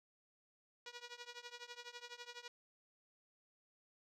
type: tone with tremolo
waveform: 5% pulse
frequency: 482.4 Hz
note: B4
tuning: 41 cents flat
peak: -34 dBFS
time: 0.86-2.48 s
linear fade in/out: 2 ms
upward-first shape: triangle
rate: 12 Hz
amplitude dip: 95%
effects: low-pass 6000 Hz 12 dB/octave